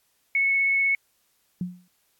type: tone with vibrato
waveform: sine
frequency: 2203 Hz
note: C#7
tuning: 11 cents flat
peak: -19 dBFS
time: 0.35-0.95 s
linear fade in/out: 2 ms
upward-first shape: triangle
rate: 16 Hz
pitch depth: 9 cents each way
type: tone with exponential decay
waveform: sine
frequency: 179.4 Hz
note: F3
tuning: 47 cents sharp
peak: -23 dBFS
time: 1.61-1.88 s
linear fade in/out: 2 ms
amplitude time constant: 58 ms
effects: white hiss -68 dBFS RMS until 2.19 s + AAC 64 kbps